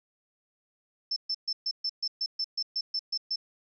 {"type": "tone bursts", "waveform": "sine", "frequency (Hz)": 5300, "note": "E8", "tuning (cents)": 9, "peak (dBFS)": -27, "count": 13, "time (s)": [1.11, 3.359], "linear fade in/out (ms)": 5, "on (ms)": 53, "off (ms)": 130, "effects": []}